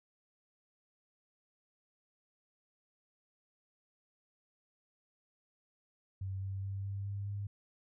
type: tone with pitch steps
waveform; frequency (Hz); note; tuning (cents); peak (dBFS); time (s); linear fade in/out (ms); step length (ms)
sine; 95.9 / 96.9 / 97.92 / 98.94 / 99.97 / 101.02; G2 / G2 / G2 / G2 / G2 / G#2; -37 / -20 / -1 / +17 / +34 / -47; -36; 6.21-7.47; 5; 210
effects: none